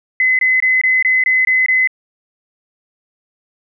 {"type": "tone bursts", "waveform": "sine", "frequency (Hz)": 2033, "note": "B6", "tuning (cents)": 50, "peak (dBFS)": -10, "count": 8, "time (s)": [0.2, 1.874], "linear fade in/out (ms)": 2, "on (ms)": 190, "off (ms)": 22, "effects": []}